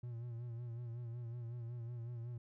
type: tone with vibrato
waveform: triangle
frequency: 118.6 Hz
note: A#2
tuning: 30 cents sharp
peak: -40 dBFS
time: 0.03-2.38 s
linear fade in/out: 5 ms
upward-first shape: sine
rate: 5.4 Hz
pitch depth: 56 cents each way
effects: none